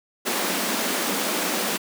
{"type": "high-pass noise", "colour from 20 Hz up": "pink", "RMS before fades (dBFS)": -25, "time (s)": [0.25, 1.78], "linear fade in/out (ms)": 20, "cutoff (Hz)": 180, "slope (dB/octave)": 96, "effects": []}